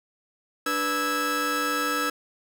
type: tone cluster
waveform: 40% pulse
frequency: 293.3 / 491.8 / 1310 / 1648 Hz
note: D4 / B4 / E6 / G#6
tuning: -2 / -7 / -11 / -14 cents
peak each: -31 / -32 / -26 / -29 dBFS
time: 0.66-2.1 s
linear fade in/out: 5 ms
effects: none